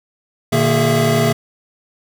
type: tone cluster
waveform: square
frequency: 119.7 / 150.9 / 231.8 / 413.3 / 665 Hz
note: A#2 / D3 / A#3 / G#4 / E5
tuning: +46 / +47 / -10 / -8 / +15 cents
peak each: -20 dBFS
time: 0.52-1.33 s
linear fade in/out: 10 ms
effects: none